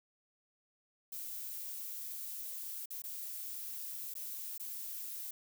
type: noise with dropouts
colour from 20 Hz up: violet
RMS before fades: -43 dBFS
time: 1.12-5.31 s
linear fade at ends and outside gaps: 5 ms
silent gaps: 2.858-2.904 / 3.021-3.038 / 4.14-4.152 / 4.579-4.597 s
effects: none